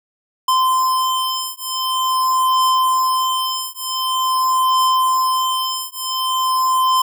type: beating tone pair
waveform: square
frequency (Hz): 1034 / 1034.46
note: C6 / C6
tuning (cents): -21 / -20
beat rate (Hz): 0.46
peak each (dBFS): -19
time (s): 0.48-7.02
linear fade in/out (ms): 5
effects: none